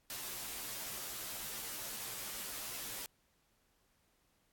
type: noise with comb filter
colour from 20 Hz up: white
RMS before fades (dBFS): -43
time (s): 0.1-3.06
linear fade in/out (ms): 0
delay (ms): 12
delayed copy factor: -1
effects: pink hiss -75 dBFS RMS until 4.52 s + AAC 64 kbps